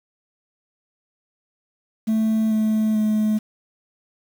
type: tone with pitch steps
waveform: sine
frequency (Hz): 220 / 217.3 / 214.7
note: A3 / A3 / A3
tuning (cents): 0 / -21 / -42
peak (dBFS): -14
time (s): 2.07-3.39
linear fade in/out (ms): 20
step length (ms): 440
effects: tanh soft clip ceiling -16 dBFS + 7-bit